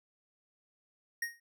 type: tone with exponential decay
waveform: square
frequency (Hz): 1867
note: A#6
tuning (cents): +2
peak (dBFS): -30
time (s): 1.22-1.4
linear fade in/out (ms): 5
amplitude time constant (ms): 39
effects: none